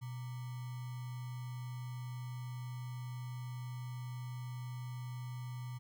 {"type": "tone with sample-and-hold", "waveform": "sine", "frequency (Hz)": 124, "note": "B2", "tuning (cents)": 7, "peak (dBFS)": -40, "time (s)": [0.01, 5.79], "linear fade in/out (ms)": 20, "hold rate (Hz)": 1050, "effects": []}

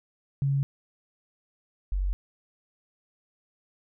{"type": "tone pair in turn", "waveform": "sine", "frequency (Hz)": [138.59, 47.06], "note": ["C#3", "F#1"], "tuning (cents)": [0, 30], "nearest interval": "octave + perfect fifth", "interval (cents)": 1870, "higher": "first", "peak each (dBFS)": [-22, -24], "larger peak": "first", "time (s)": [[0.42, 0.63], [1.92, 2.13]], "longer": "neither", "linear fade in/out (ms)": 0, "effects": []}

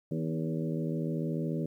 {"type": "harmonic tone with a mistuned harmonic", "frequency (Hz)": 80.2, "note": "E2", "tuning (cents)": -47, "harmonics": [2, 3, 4, 5, 6, 7], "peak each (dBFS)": [-32, -36, -38, -40, -42, -43], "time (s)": [0.11, 1.66], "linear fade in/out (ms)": 5, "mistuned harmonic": 4, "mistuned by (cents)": -35, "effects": ["11-bit"]}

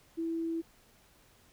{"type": "tone", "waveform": "sine", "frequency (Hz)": 329.6, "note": "E4", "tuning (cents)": 0, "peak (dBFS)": -31, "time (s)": [0.17, 0.62], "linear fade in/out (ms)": 20, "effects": ["pink hiss -63 dBFS RMS until 1.52 s"]}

